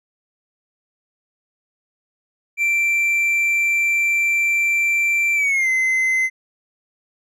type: tone with pitch glide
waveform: triangle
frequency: 2349 to 2057 Hz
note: D7 to C7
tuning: 0 to -30 cents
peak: -14 dBFS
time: 2.57-6.3 s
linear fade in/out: 50 ms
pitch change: -230 cents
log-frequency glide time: 5.35-5.69 s
effects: none